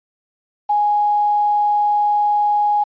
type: tone with quantisation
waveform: sine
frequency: 830.6 Hz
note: G#5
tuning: in tune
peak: -13 dBFS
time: 0.69-2.84 s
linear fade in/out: 10 ms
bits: 7
effects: resampled to 11025 Hz